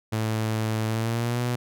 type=tone with pitch glide; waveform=sawtooth; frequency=110 to 122.05 Hz; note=A2 to B2; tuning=0 to -20 cents; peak=-20 dBFS; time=0.12-1.56 s; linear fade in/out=10 ms; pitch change=+180 cents; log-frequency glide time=0.87-1.41 s; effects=none